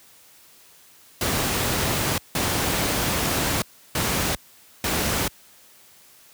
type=noise bursts at uneven times; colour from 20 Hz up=pink; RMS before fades=-23 dBFS; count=4; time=1.21-2.18 / 2.35-3.62 / 3.95-4.35 / 4.84-5.28 s; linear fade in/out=2 ms; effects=white hiss -52 dBFS RMS until 6.33 s + high-pass 60 Hz 12 dB/octave